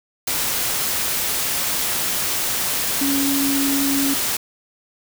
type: tone in noise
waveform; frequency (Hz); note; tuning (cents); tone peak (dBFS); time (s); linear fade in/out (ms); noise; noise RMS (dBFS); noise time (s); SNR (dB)
sine; 277.2; C#4; 0; -19; 3.01-4.14; 5; white; -22; 0.27-4.37; 0
effects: none